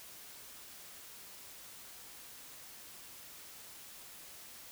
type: silence
effects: white hiss -52 dBFS RMS until 4.71 s